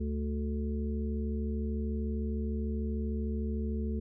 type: harmonic tone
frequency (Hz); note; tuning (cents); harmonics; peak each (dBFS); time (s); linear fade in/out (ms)
73.42; D2; 0; 1 / 3 / 5 / 6; -32 / -35 / -43 / -43; 0-4; 10
effects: none